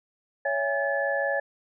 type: tone cluster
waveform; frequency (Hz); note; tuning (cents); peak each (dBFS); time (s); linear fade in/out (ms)
sine; 559 / 664 / 817 / 1725; C#5 / E5 / G#5 / A6; +14 / +12 / -29 / -35; -27 / -32 / -33 / -28; 0.45-1.4; 5
effects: none